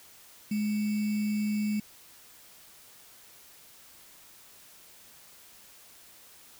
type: tone with sample-and-hold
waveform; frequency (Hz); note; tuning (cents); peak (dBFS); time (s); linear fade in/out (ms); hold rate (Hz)
sine; 210.3; G#3; +22; -26; 0.51-1.8; 5; 2450
effects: white hiss -54 dBFS RMS until 6.59 s